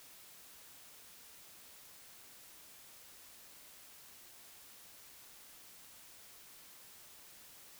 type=silence; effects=white hiss -57 dBFS RMS until 7.79 s